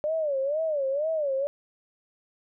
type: tone with vibrato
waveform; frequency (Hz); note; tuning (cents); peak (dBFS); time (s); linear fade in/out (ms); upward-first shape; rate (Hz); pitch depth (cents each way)
sine; 587.3; D5; 0; -24; 0.04-1.47; 0; sine; 2.1; 170
effects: none